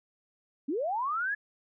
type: linear sweep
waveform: sine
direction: up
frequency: 250 to 1726 Hz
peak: -28 dBFS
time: 0.68-1.35 s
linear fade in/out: 10 ms
effects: none